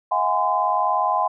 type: tone cluster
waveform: sine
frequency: 645 / 724 / 822 / 1026 Hz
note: E5 / F#5 / G#5 / C6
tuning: -38 / -38 / -18 / -34 cents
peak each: -27 / -24 / -23 / -21 dBFS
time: 0.11-1.28 s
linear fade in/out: 10 ms
effects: none